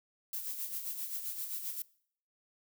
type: noise with tremolo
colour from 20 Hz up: violet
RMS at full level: -37 dBFS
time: 0.33-1.82 s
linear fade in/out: 2 ms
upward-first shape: sine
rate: 7.6 Hz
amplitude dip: 55%
effects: noise-tail reverb RT60 0.6 s tail -22 dB re dry